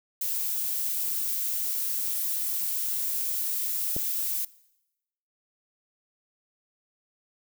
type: noise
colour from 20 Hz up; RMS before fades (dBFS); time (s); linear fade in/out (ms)
violet; -29; 0.21-4.45; 5
type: click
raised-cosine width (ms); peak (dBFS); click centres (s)
2; -19; 3.965
effects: noise-tail reverb RT60 0.9 s tail -21 dB re dry